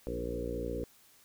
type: harmonic tone with a mistuned harmonic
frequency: 59 Hz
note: A#1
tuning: 22 cents sharp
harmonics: 1 / 2 / 3 / 4 / 5 / 6 / 7 / 8 / 9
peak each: -40 / -45 / -46 / -45 / -42 / -45 / -42 / -39 / -44 dBFS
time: 0.07-0.84 s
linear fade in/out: 0 ms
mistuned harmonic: 8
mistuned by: +18 cents
effects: white hiss -62 dBFS RMS until 1.24 s